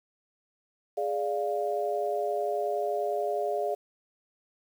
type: chord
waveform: sine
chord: D diminished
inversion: second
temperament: equal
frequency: 415.3 / 587.3 / 698.5 Hz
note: Ab4 / D5 / F5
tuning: 0 / 0 / 0 cents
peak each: -31 dBFS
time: 0.97-3.75 s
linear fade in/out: 10 ms
effects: 9-bit